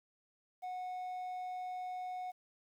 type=tone with quantisation; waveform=triangle; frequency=733 Hz; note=F#5; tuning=16 cents flat; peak=-37 dBFS; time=0.62-2.32 s; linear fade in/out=20 ms; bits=11; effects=none